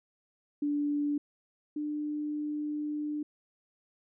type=tone pair in turn; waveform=sine; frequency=291.4 / 298.4 Hz; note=D4 / D4; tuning=-13 / +28 cents; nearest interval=unison; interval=41 cents; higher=second; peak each=-27 / -31 dBFS; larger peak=first; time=0.62-1.18 / 1.76-3.23 s; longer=second; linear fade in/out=5 ms; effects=none